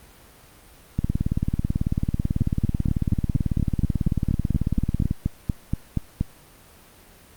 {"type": "two click trains", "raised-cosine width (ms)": 5, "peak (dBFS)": [-9, -9], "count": [17, 76], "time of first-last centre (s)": [[2.41, 6.21], [0.99, 5.111]], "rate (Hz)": [4.21, 18.2], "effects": ["pink hiss -50 dBFS RMS until 7.36 s", "Opus 32 kbps"]}